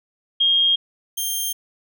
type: tone pair in turn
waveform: sine / 10% pulse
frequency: 3237 / 3185 Hz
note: G#7 / G7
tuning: -45 / +27 cents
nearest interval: unison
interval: 28 cents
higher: first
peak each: -14 dBFS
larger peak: neither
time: 0.4-0.76 / 1.17-1.53 s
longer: neither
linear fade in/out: 10 ms
effects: none